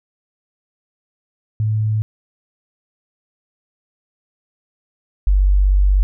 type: tone pair in turn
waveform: sine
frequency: 108.2 / 48.2 Hz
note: A2 / G1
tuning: -29 / -28 cents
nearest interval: octave + major second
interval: 1399 cents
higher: first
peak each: -15 / -10 dBFS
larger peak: second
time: 1.6-2.02 / 5.27-6.03 s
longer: second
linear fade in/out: 0 ms
effects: none